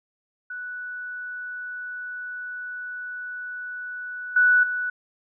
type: tone with level steps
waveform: sine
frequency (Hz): 1480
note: F#6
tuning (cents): 0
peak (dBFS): -31 / -14 / -24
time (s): 0.5-4.9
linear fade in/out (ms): 5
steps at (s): 4.36 / 4.63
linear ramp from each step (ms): 5
effects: none